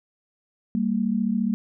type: tone pair together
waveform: sine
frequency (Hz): 196.3 / 230.8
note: G3 / A#3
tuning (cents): +3 / -17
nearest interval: minor third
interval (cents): 280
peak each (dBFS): -24 / -23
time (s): 0.75-1.54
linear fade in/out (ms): 0
effects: none